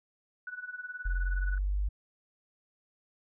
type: tone with tremolo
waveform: sine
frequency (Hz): 1480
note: F#6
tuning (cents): 0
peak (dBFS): -35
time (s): 0.47-1.58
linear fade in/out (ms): 2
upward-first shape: sine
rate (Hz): 19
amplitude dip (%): 80
type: linear sweep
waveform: sine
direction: up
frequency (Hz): 43.46 to 50.7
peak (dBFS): -27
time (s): 1.05-1.89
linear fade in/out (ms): 10
effects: none